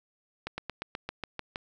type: slowing click train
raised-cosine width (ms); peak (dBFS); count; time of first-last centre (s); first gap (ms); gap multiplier
0.3; -18; 9; 0.47-1.559; 110; 1.06
effects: none